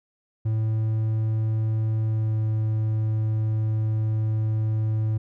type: tone with pitch glide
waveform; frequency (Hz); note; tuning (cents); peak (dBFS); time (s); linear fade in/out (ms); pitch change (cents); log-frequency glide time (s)
triangle; 110 to 109.18; A2 to A2; 0 to -13; -19; 0.45-5.18; 10; -13; 2.04-2.38
effects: none